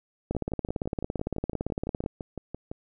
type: two click trains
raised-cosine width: 2 ms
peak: -15 / -21 dBFS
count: 32 / 15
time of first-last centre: 0.31-2.061 / 0.35-2.715 s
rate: 17.7 / 5.92 Hz
effects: none

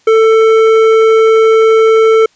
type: tone with hard clipping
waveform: triangle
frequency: 444.2 Hz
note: A4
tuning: 16 cents sharp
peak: -6 dBFS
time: 0.07-2.26 s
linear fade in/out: 5 ms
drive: 14 dB
effects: white hiss -51 dBFS RMS until 2.35 s + resampled to 16000 Hz

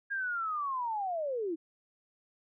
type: linear sweep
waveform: sine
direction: down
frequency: 1633 to 306.6 Hz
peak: -31 dBFS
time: 0.1-1.56 s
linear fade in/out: 20 ms
effects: none

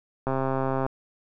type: click train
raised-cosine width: 1 ms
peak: -13 dBFS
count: 80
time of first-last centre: 0.27-0.864 s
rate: 133 Hz
effects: none

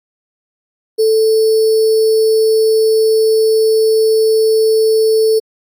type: tone with sample-and-hold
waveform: sine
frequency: 440 Hz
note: A4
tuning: in tune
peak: -8 dBFS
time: 0.98-5.4 s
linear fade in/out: 20 ms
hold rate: 4900 Hz
effects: AAC 64 kbps

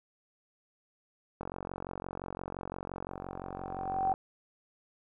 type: click train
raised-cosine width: 1 ms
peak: -24 dBFS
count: 126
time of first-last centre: 1.41-4.139 s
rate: 45.8 Hz
type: tone with exponential growth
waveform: sine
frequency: 767 Hz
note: G5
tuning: 38 cents flat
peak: -24 dBFS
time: 3.11-4.13 s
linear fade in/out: 5 ms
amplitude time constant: 220 ms
effects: none

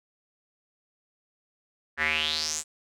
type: tone with band-pass filter sweep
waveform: square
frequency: 77.78 Hz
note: D#2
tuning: in tune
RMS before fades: -28 dBFS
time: 1.97-2.64 s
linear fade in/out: 50 ms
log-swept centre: 1700 to 8000 Hz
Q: 5.7
effects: none

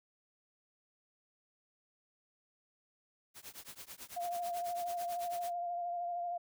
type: noise with tremolo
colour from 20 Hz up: white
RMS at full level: -46 dBFS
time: 3.34-5.53 s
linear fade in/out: 50 ms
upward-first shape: triangle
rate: 9.1 Hz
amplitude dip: 100%
type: tone with vibrato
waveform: sine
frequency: 698.5 Hz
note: F5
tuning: in tune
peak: -35 dBFS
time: 4.16-6.38 s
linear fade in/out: 10 ms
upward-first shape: sine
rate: 13 Hz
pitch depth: 26 cents each way
effects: none

